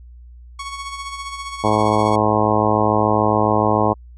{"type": "tone with tremolo", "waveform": "sawtooth", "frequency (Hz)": 1110, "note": "C#6", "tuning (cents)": 2, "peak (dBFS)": -22, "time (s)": [0.59, 2.16], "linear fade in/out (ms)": 5, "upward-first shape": "sine", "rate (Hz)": 15, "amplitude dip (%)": 50}
{"type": "harmonic tone", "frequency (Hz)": 107, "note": "A2", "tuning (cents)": -48, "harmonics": [1, 2, 3, 4, 5, 6, 7, 8, 9, 10], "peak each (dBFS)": [-23, -23, -23, -23, -23, -23, -23, -23, -23, -23], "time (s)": [1.63, 3.94], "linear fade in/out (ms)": 20}
{"effects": ["added 60 Hz sine -38 dBFS peak until 4.17 s", "resampled to 22050 Hz"]}